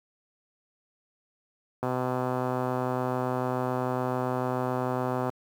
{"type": "click train", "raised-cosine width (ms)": 1, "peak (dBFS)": -15, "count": 441, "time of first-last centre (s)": [1.83, 5.295], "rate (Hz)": 127, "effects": ["high-pass 80 Hz 12 dB/octave", "8-bit"]}